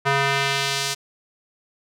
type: tone with band-pass filter sweep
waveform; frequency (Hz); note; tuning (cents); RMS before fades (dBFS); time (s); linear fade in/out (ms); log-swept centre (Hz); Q
square; 138.59; C#3; 0; -22; 0.05-0.95; 20; 1400 to 5900; 0.91
effects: none